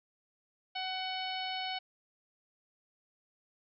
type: harmonic tone with a mistuned harmonic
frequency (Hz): 749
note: F#5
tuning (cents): +21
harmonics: 1 / 2 / 3 / 4 / 5 / 6 / 7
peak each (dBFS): -38 / -47 / -43 / -40 / -46 / -44 / -53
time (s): 0.75-1.79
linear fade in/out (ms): 10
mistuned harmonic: 6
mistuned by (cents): -51
effects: none